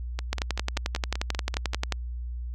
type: two click trains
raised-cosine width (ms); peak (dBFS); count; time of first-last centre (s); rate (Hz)
0.2; -14 / -9; 9 / 19; 0.19-1.734 / 0.33-1.923; 5.18 / 11.3
effects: added 60 Hz sine -31 dBFS peak until 2.54 s